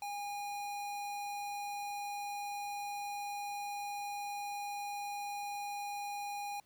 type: tone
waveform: square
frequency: 816 Hz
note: G#5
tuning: 31 cents flat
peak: -39 dBFS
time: 0.02-6.6 s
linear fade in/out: 2 ms
effects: pink hiss -70 dBFS RMS until 6.65 s + high-pass 60 Hz 12 dB/octave